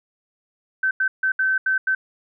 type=tone bursts at uneven times; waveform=sine; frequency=1538 Hz; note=G6; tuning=33 cents flat; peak=-17 dBFS; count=6; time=0.83-0.91 / 1-1.08 / 1.23-1.32 / 1.39-1.58 / 1.66-1.78 / 1.87-1.95 s; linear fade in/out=5 ms; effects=none